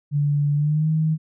sine tone with pitch glide, 145.2 to 157.43 Hz, D3 to D#3, -19 to +21 cents, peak -17 dBFS, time 0.11-1.18 s, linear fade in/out 50 ms, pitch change +140 cents, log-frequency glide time 0.54-0.89 s, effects none

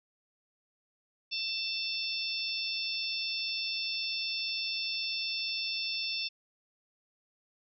harmonic tone, 889 Hz, A5, 18 cents sharp, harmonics 3 / 4 / 5 / 6, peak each -37 / -38 / -39 / -36 dBFS, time 1.31-6.29 s, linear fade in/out 20 ms, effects none

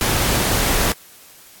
pink noise, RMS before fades -18 dBFS, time 0.01-0.92 s, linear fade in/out 0 ms, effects white hiss -45 dBFS RMS until 1.6 s + AAC 64 kbps

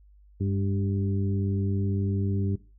harmonic tone with a mistuned harmonic, 98 Hz, G2, in tune, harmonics 1 / 2 / 3 / 4, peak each -25 / -31 / -35 / -37 dBFS, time 0.4-2.56 s, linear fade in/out 10 ms, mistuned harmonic 2, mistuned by +33 cents, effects noise-tail reverb RT60 0.3 s tail -17 dB re dry + added 50 Hz sine -52 dBFS peak until 2.78 s

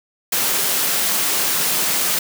white high-pass noise, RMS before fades -19 dBFS, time 0.32-2.19 s, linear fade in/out 5 ms, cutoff 140 Hz, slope 24 dB/octave, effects none

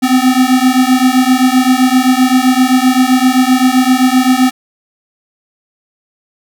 square beating tone pair, 252.5 / 260.2 Hz, B3 / C4, +39 / -9 cents, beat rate 7.7 Hz, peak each -11 dBFS, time 0.02-4.51 s, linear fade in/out 20 ms, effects none

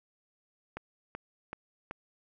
click train, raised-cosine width 0.5 ms, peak -23 dBFS, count 4, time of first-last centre 0.77-1.911 s, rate 2.63 Hz, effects none

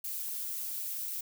violet noise with flanger, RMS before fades -37 dBFS, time 0.04-1.21 s, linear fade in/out 5 ms, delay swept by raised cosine 0.56 to 4.96 ms, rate 3.8 Hz, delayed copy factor -0.7, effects none

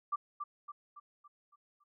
sine tone with echo, 1174.7 Hz, D6, in tune, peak -30 dBFS, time 0.12-0.16 s, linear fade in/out 10 ms, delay 280 ms, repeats 6, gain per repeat -6 dB, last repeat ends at 1.84 s, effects none

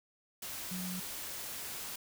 sine tone in noise, 183.2 Hz, F#3, 17 cents flat, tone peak -38 dBFS, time 0.71-1 s, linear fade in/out 5 ms, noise white, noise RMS -42 dBFS, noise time 0.42-1.96 s, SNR +1 dB, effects none

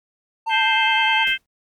triangle tone with vibrato, 886 Hz, A5, 12 cents sharp, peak -18 dBFS, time 0.46-1.25 s, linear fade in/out 20 ms, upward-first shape triangle, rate 9.7 Hz, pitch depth 46 cents each way
harmonic tone, 523.3 Hz, C5, in tune, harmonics 3 / 4 / 5 / 6, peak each -22 / -22 / -22 / -22 dBFS, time 0.49-1.38 s, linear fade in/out 50 ms
pink noise with exponential decay, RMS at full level -36 dBFS, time 1.27-1.46 s, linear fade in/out 0 ms, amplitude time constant 40 ms
effects MP3 96 kbps

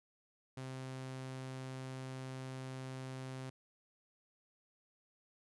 sawtooth tone, 130.9 Hz, C3, 1 cent sharp, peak -39 dBFS, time 0.57-3.5 s, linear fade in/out 5 ms, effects resampled to 24000 Hz

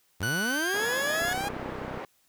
sawtooth linear sweep, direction up, 81 to 826 Hz, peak -26 dBFS, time 0.2-1.49 s, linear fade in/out 10 ms
40% pulse tone with pitch glide, 1483 to 1684 Hz, F#6 to G#6, +4 to +24 cents, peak -27 dBFS, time 0.23-1.33 s, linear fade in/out 0 ms, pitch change +220 cents, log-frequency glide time 0.44-0.85 s
pink band-pass noise, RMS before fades -38 dBFS, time 0.74-2.05 s, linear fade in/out 2 ms, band 260 to 1500 Hz, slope 12 dB/octave
click train, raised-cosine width 2 ms, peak -24 dBFS, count 25, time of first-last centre 1.22-1.975 s, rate 31.8 Hz
effects white hiss -67 dBFS RMS until 2.28 s

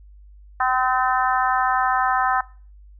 harmonic tone, 256 Hz, C4, 38 cents flat, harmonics 3 / 4 / 5 / 6 / 7, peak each -21 / -23 / -23 / -27 / -28 dBFS, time 0.6-2.41 s, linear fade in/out 5 ms, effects noise-tail reverb RT60 0.4 s tail -22 dB re dry + added 50 Hz sine -43 dBFS peak until 2.99 s

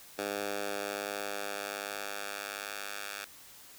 10% pulse tone with high-pass filter sweep, 101.3 Hz, G#2, 43 cents flat, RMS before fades -38 dBFS, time 0.18-3.25 s, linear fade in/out 10 ms, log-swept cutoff 410 to 1400 Hz, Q 0.8, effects white hiss -53 dBFS RMS until 3.78 s

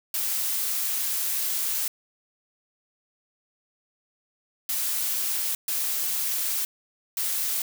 blue noise bursts at uneven times, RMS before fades -27 dBFS, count 4, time 0.14-1.88 / 4.69-5.55 / 5.68-6.65 / 7.17-7.62 s, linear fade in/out 2 ms, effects none

